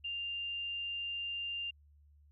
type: tone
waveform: sine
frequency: 2794 Hz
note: F7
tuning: in tune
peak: -36 dBFS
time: 0.04-1.71 s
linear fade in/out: 10 ms
effects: added 73 Hz sine -60 dBFS peak until 2.31 s

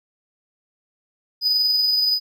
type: tone with amplitude modulation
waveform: triangle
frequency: 4978 Hz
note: D#8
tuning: in tune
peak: -14 dBFS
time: 1.41-2.2 s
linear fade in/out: 50 ms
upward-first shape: sine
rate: 21.2 Hz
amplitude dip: 30%
effects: none

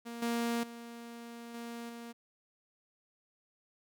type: tone with level steps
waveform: sawtooth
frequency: 234.4 Hz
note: A#3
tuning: 10 cents sharp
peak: -37 / -27 / -41 / -37 / -40 dBFS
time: 0.05-2.13 s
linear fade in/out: 20 ms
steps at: 0.22 / 0.63 / 1.54 / 1.89 s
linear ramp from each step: 5 ms
effects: none

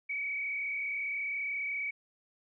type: tone with frequency modulation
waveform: sine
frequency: 2267 Hz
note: C#7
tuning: 38 cents sharp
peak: -32 dBFS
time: 0.09-1.91 s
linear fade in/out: 10 ms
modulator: 34.6 Hz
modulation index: 1.6
effects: none

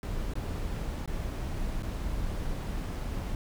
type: noise with dropouts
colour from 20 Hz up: brown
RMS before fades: -33 dBFS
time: 0.03-3.35 s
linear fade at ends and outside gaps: 1 ms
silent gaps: 0.337-0.354 / 1.06-1.076 / 1.824-1.831 s
effects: none

